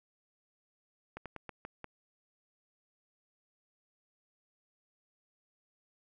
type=slowing click train; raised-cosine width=0.5 ms; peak=-27 dBFS; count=6; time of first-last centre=1.17-1.843 s; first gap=87 ms; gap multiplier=1.22; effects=none